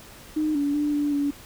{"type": "tone with pitch steps", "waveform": "sine", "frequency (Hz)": [307.5, 286.3, 294.8, 291.5, 285.7], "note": ["D#4", "D4", "D4", "D4", "D4"], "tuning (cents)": [-20, -44, 7, -13, -48], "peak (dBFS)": -21, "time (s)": [0.36, 1.31], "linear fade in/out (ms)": 10, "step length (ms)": 190, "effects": ["pink hiss -46 dBFS RMS until 1.45 s"]}